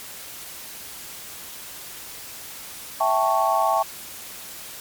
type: chord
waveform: sine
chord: A dominant seventh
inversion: second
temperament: equal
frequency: 659.3 / 784 / 880 / 1108.7 Hz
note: E5 / G5 / A5 / C#6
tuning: 0 / 0 / 0 / 0 cents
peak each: -23 dBFS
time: 3-3.83 s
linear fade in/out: 10 ms
effects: white hiss -38 dBFS RMS until 4.8 s + MP3 96 kbps

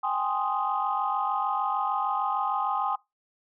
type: chord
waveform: sine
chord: Ab major seventh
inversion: third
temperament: equal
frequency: 784 / 830.6 / 1046.5 / 1244.5 Hz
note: G5 / Ab5 / C6 / Eb6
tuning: 0 / 0 / 0 / 0 cents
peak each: -30 dBFS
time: 0.03-2.96 s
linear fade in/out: 10 ms
effects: noise-tail reverb RT60 0.2 s tail -21 dB re dry + tanh soft clip ceiling -15 dBFS

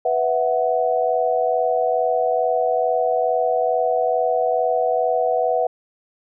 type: chord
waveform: sine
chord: B suspended fourth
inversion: none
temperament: just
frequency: 493.9 / 658.5 / 740.8 Hz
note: B4 / E5 / F#5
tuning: 0 / -2 / +2 cents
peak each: -21 dBFS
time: 0.05-5.67 s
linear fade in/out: 5 ms
effects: none

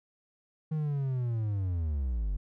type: linear sweep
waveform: triangle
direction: down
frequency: 158.6 to 44 Hz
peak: -26 dBFS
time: 0.71-2.37 s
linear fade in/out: 10 ms
effects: none

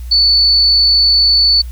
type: tone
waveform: sine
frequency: 4474 Hz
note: C#8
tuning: 15 cents sharp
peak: -7 dBFS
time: 0.11-1.62 s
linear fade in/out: 10 ms
effects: added 60 Hz sine -23 dBFS peak until 1.71 s + white hiss -45 dBFS RMS until 1.71 s

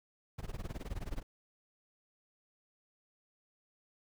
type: noise with tremolo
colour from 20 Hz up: brown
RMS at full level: -37 dBFS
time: 0.38-1.23 s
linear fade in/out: 10 ms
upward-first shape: sine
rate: 19 Hz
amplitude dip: 95%
effects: none

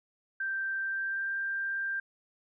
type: tone with pitch glide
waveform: sine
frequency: 1568 to 1584.4 Hz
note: G6 to G6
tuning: 0 to +18 cents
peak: -30 dBFS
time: 0.4-2 s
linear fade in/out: 5 ms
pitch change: +18 cents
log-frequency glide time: 0.8-1.36 s
effects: none

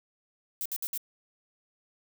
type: noise bursts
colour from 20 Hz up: violet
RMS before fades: -33 dBFS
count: 4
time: 0.61-0.977 s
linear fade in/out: 0 ms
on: 46 ms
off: 61 ms
effects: none

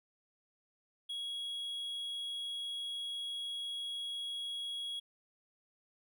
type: tone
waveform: triangle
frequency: 3322 Hz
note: G#7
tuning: in tune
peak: -36 dBFS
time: 1.09-5 s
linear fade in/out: 10 ms
effects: none

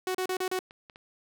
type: tone bursts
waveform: sawtooth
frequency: 371 Hz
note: F#4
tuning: 5 cents sharp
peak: -24 dBFS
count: 5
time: 0.07-0.591 s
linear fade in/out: 2 ms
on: 77 ms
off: 34 ms
type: clicks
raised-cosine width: 0.3 ms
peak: -32 dBFS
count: 3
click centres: 0.709 / 0.898 / 0.959 s
effects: none

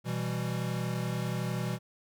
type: chord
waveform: square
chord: E minor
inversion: second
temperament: equal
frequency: 123.47 / 164.81 / 196 Hz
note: B2 / E3 / G3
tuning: 0 / 0 / 0 cents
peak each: -34 / -36 / -38 dBFS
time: 0.04-1.79 s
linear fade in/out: 50 ms
effects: none

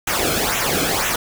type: noise with flanger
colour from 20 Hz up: pink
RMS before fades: -20 dBFS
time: 0.07-1.16 s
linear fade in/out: 5 ms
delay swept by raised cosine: 0.21 to 1.09 ms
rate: 2 Hz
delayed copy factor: -0.7
effects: none

